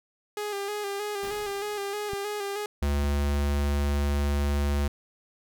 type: tone with vibrato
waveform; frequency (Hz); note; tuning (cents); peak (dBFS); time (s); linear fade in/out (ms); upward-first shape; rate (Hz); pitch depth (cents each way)
sawtooth; 408; G#4; -31; -26; 0.37-2.66; 2; square; 3.2; 38
type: noise with exponential decay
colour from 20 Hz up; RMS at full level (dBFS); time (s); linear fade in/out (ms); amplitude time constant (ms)
pink; -41; 1.23-2.29; 2; 230
type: clicks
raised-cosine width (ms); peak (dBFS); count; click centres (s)
5; -26; 2; 2.134 / 3.039
type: tone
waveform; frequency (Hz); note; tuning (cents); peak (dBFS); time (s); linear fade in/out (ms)
square; 71.7; D2; -41; -24; 2.82-4.88; 5
effects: none